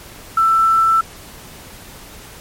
sine tone with quantisation, 1330 Hz, E6, 15 cents sharp, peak -10 dBFS, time 0.37-1.01 s, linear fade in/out 5 ms, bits 6, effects pink hiss -38 dBFS RMS until 2.4 s + MP3 64 kbps

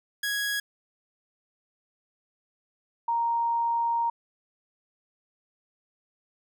sawtooth / sine tone pair in turn, 1661.2 / 932.3 Hz, G#6 / A#5, 0 / 0 cents, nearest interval minor seventh, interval 1000 cents, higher first, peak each -23 dBFS, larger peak neither, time 0.23-0.6 / 3.08-4.1 s, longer second, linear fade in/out 5 ms, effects none

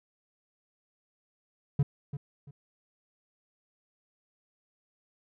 triangle tone with echo, 142 Hz, C#3, 42 cents sharp, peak -19 dBFS, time 1.79-1.83 s, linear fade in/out 5 ms, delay 340 ms, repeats 2, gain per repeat -12 dB, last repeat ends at 2.51 s, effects none

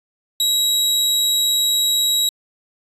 sawtooth tone, 3854 Hz, B7, 43 cents flat, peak -12 dBFS, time 0.4-2.29 s, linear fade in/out 2 ms, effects resampled to 32000 Hz

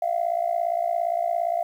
sine tone with amplitude modulation, 685 Hz, F5, 34 cents flat, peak -17 dBFS, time 0.02-1.63 s, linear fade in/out 5 ms, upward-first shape sine, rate 57.4 Hz, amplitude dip 90%, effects tanh soft clip ceiling -14 dBFS + 9-bit

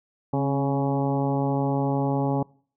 harmonic tone with a mistuned harmonic, 139.3 Hz, C#3, 9 cents sharp, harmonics 1 / 2 / 3 / 4 / 5 / 6 / 7 / 8, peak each -25 / -26 / -31 / -31 / -36 / -30 / -41 / -41 dBFS, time 0.33-2.43 s, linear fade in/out 5 ms, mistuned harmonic 2, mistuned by -35 cents, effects noise-tail reverb RT60 0.5 s tail -24 dB re dry

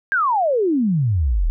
sine exponential sweep, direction down, 1644 to 36.28 Hz, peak -15 dBFS, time 0.12-1.5 s, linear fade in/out 0 ms, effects none

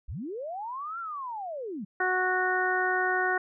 sine linear two-way sweep, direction up then down, 35.44 to 1397 to 173.8 Hz, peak -33 dBFS, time 0.08-1.85 s, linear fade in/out 10 ms, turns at 0.99 s
harmonic tone, 368.7 Hz, F#4, 6 cents flat, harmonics 1 / 2 / 3 / 4 / 5, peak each -31 / -30 / -34 / -28 / -31 dBFS, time 2-3.38 s, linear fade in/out 5 ms
effects none

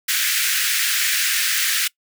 pink high-pass noise, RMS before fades -20 dBFS, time 0.08-1.88 s, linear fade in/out 10 ms, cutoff 1500 Hz, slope 48 dB/octave, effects noise-tail reverb RT60 0.1 s tail -23 dB re dry

